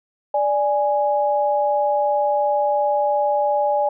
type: tone pair together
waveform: sine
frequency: 587.2 / 830 Hz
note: D5 / G#5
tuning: 0 / -1 cents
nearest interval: tritone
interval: 599 cents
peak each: -19 dBFS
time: 0.34-3.89 s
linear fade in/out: 5 ms
effects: none